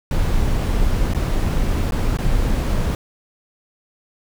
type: noise with dropouts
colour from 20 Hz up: brown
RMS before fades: -18 dBFS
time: 0.11-2.95 s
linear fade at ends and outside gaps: 1 ms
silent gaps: 1.136-1.147 / 1.909-1.921 / 2.171-2.187 s
effects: none